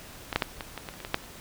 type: clicks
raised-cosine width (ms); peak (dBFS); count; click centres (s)
0.3; -14 / -6 / -8 / -18 / -19 / -20 / -30 / -24 / -19 / -7 / -30; 11; 0.328 / 0.36 / 0.422 / 0.608 / 0.777 / 0.888 / 0.939 / 1.003 / 1.049 / 1.144 / 1.24
effects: pink hiss -46 dBFS RMS until 1.4 s